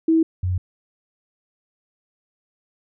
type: tone pair in turn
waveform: sine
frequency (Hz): 324 / 91.08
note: E4 / F#2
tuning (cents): -30 / -27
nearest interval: octave + minor seventh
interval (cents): 2197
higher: first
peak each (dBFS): -13 / -19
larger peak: first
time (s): 0.08-0.23 / 0.43-0.58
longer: neither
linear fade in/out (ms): 5
effects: none